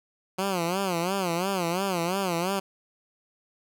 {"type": "tone with vibrato", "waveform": "10% pulse", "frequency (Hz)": 181.9, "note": "F#3", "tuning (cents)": -29, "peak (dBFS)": -17, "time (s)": [0.38, 2.6], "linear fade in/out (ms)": 10, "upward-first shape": "sine", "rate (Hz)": 2.9, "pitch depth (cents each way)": 150, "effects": []}